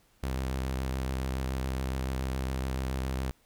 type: tone with vibrato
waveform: sawtooth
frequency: 65.41 Hz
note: C2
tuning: in tune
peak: -26 dBFS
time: 0.23-3.31 s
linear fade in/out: 0 ms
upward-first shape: sine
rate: 7.1 Hz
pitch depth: 29 cents each way
effects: pink hiss -66 dBFS RMS until 3.45 s